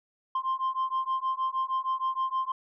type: beating tone pair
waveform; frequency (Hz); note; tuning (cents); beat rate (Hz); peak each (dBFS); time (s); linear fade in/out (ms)
sine; 1046.5 / 1052.9; C6 / C6; 0 / +11; 6.4; -28; 0.35-2.52; 5
effects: tanh soft clip ceiling -23 dBFS